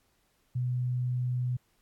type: tone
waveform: sine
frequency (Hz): 124.7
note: B2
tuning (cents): +17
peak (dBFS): -27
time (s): 0.55-1.57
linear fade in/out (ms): 10
effects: pink hiss -71 dBFS RMS until 1.81 s + AAC 64 kbps